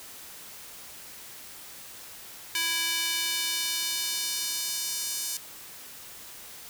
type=tone with high-pass filter sweep; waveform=square; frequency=330.9 Hz; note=E4; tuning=7 cents sharp; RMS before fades=-30 dBFS; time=2.55-5.37 s; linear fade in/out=2 ms; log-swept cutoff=2400 to 6200 Hz; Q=1.1; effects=white hiss -45 dBFS RMS until 6.69 s